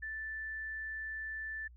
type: tone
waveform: sine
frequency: 1760 Hz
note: A6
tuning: in tune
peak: -38 dBFS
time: 0.02-1.68 s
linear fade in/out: 10 ms
effects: added 60 Hz sine -53 dBFS peak until 1.76 s